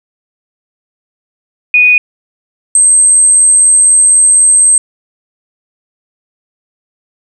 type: tone pair in turn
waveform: sine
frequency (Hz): 2474 / 8304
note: D#7 / C9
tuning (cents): -10 / -14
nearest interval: octave + major sixth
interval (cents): 2096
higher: second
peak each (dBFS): -3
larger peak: neither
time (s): 1.74-1.98 / 2.75-4.78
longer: second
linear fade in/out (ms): 2
effects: none